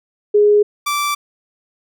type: tone pair in turn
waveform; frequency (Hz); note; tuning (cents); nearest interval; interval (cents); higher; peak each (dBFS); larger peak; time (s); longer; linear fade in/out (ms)
sine / sawtooth; 415.5 / 1166.4; G#4 / D6; +1 / -12; octave + tritone; 1787; second; -8 / -13; first; 0.34-0.63 / 0.86-1.15; neither; 10
effects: none